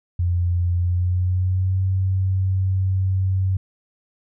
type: tone with pitch glide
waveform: sine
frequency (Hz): 87.8 to 94.65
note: F2 to F#2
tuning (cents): +10 to +40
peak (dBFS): -17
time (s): 0.19-3.57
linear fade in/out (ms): 5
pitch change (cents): +130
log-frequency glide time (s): 0.77-1.81
effects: none